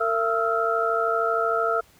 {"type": "tone cluster", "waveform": "sine", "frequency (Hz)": [455.8, 674, 1299, 1372], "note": ["A#4", "E5", "E6", "F6"], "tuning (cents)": [-39, 38, -26, -31], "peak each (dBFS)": -26, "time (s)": [0, 1.81], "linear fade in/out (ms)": 10, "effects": ["pink hiss -56 dBFS RMS until 1.99 s"]}